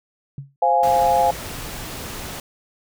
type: tone with exponential decay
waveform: sine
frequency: 138.59 Hz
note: C#3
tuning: in tune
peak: -25 dBFS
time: 0.38-0.56 s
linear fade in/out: 2 ms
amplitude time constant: 37 ms
type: chord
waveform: sine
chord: F minor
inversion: second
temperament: equal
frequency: 523.3 / 698.5 / 830.6 Hz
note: C5 / F5 / Ab5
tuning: 0 / 0 / 0 cents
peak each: -21 / -18 / -17 dBFS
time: 0.62-1.31 s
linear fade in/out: 5 ms
type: noise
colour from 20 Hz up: pink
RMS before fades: -32 dBFS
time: 0.83-2.4 s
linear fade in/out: 2 ms
effects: none